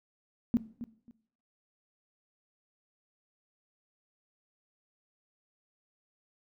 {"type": "tone with echo", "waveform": "sine", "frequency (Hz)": 235.3, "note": "A#3", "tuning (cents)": 16, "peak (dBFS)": -21, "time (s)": [0.54, 0.57], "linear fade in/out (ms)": 0, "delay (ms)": 270, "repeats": 2, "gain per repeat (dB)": -14, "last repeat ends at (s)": 1.11, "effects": ["noise-tail reverb RT60 0.6 s tail -17 dB re dry"]}